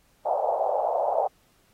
white band-pass noise, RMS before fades -25 dBFS, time 0.25-1.28 s, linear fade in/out 10 ms, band 540 to 810 Hz, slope 48 dB/octave, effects pink hiss -64 dBFS RMS until 1.73 s + AAC 48 kbps

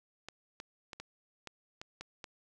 clicks, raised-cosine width 0.2 ms, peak -26 dBFS, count 8, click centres 0.286 / 0.601 / 0.932 / 1 / 1.473 / 1.815 / 2.01 / 2.242 s, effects none

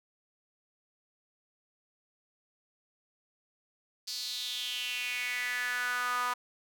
sawtooth tone with high-pass filter sweep, 246.9 Hz, B3, in tune, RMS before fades -34 dBFS, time 4.07-6.34 s, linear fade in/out 10 ms, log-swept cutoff 4700 to 1100 Hz, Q 5.2, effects none

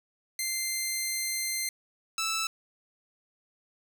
10% pulse tone pair in turn, 2085 / 1317.2 Hz, C7 / E6, -7 / -2 cents, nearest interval minor sixth, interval 795 cents, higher first, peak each -20 dBFS, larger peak neither, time 0.39-1.69 / 2.18-2.47 s, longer first, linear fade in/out 2 ms, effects none

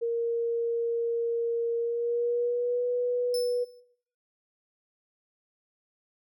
sine tone with pitch glide, 466.2 to 490.2 Hz, A#4 to B4, 0 to -13 cents, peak -25 dBFS, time 0.01-3.65 s, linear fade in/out 20 ms, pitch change +87 cents, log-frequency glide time 1.77-2.85 s
sawtooth tone with exponential decay, 5274 Hz, E8, in tune, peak -29 dBFS, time 3.34-3.8 s, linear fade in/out 2 ms, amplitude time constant 100 ms
effects noise-tail reverb RT60 0.6 s tail -17 dB re dry

